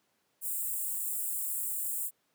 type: high-pass noise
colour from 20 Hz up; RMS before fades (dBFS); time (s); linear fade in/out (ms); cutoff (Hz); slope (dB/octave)
white; -34; 0.41-2.11; 50; 7400; 96
effects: pink hiss -74 dBFS RMS until 2.34 s + high-pass 200 Hz 12 dB/octave